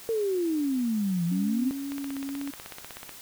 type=exponential two-way sweep; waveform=sine; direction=down then up; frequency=463.1 to 167.6 to 267.9 Hz; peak=-24 dBFS; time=0.09-1.71 s; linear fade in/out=0 ms; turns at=1.25 s
type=tone with vibrato; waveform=sine; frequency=277.2 Hz; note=C#4; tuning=in tune; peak=-31 dBFS; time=1.31-2.51 s; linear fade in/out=10 ms; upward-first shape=sine; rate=2 Hz; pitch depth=20 cents each way
type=click train; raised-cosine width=0.3 ms; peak=-23 dBFS; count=20; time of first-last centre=1.92-3.093 s; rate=16.2 Hz
effects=white hiss -46 dBFS RMS until 3.21 s